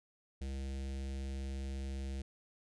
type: tone with notch filter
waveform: square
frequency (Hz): 67.3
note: C2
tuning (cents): +49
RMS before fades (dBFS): -40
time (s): 0.41-2.22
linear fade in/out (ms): 5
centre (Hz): 1100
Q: 0.69
effects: resampled to 22050 Hz